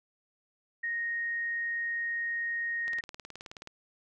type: tone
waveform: sine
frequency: 1864.7 Hz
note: A#6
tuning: in tune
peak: -30 dBFS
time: 0.83-3.01 s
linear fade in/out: 10 ms
type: click train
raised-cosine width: 0.2 ms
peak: -26 dBFS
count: 16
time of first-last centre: 2.88-3.674 s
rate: 18.9 Hz
effects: none